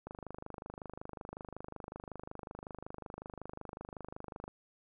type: click train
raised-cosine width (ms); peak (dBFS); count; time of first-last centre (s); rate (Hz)
1; -29; 113; 0.07-4.479; 25.4
effects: none